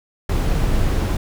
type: noise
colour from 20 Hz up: brown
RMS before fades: -18 dBFS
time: 0.29-1.17 s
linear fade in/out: 5 ms
effects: none